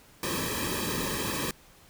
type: noise with comb filter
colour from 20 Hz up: pink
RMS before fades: -31 dBFS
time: 0.23-1.51 s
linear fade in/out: 2 ms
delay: 1.4 ms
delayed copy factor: -0.9
effects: pink hiss -56 dBFS RMS until 1.89 s